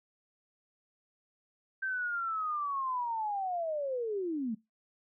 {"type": "linear sweep", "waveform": "sine", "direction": "down", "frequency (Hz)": [1568, 208.5], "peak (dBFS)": -31, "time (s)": [1.82, 4.55], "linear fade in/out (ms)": 10, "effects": ["noise-tail reverb RT60 0.2 s tail -22 dB re dry"]}